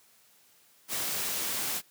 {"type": "noise", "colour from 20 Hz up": "white", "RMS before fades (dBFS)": -32, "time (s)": [0.88, 1.82], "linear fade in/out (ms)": 50, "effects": ["white hiss -62 dBFS RMS until 1.9 s", "high-pass 100 Hz 12 dB/octave"]}